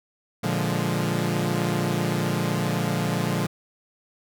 sawtooth chord, Bb dominant seventh, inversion none, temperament equal, 116.54 / 146.83 / 174.61 / 207.7 Hz, Bb2 / D3 / F3 / Ab3, 0 / 0 / 0 / 0 cents, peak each -25 / -24 / -23 / -26 dBFS, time 0.43-3.47 s, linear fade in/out 10 ms, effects none

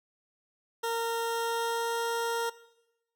20% pulse tone with pitch glide, 461.2 to 464.4 Hz, A#4 to A#4, -19 to -7 cents, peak -24 dBFS, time 0.83-2.5 s, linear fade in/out 10 ms, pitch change +12 cents, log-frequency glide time 1.2-2.02 s, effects noise-tail reverb RT60 0.9 s tail -18 dB re dry

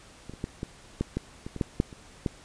clicks, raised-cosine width 3 ms, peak -26 / -29 / -17 / -19 / -13 / -15 / -23 / -23 / -12 / -9 / -30 / -13 dBFS, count 12, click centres 0.296 / 0.337 / 0.441 / 0.631 / 1.01 / 1.17 / 1.465 / 1.563 / 1.612 / 1.801 / 1.928 / 2.262 s, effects pink hiss -52 dBFS RMS until 2.44 s + resampled to 22050 Hz

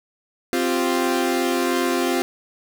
sawtooth chord, C suspended fourth, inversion none, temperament equal, 261.6 / 349.2 / 392 Hz, C4 / F4 / G4, 0 / 0 / 0 cents, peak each -19 / -18 / -23 dBFS, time 0.53-2.22 s, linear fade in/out 0 ms, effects 8-bit

